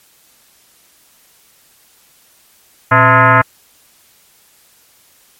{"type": "tone with frequency modulation", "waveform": "sine", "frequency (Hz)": 118.3, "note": "A#2", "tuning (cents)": 26, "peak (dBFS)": -5, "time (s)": [2.91, 3.42], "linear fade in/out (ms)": 10, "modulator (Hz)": 386, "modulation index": 4.3, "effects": ["white hiss -50 dBFS RMS until 5.39 s", "MP3 64 kbps"]}